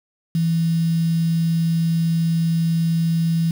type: tone with quantisation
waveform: sine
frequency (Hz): 165.3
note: E3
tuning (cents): +5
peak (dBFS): -16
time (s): 0.35-3.51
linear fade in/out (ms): 2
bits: 6
effects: none